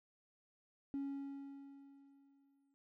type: tone with exponential decay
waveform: triangle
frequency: 277.4 Hz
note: C#4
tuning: 1 cent sharp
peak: -34 dBFS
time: 0.94-2.74 s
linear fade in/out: 0 ms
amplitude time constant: 390 ms
effects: tanh soft clip ceiling -34 dBFS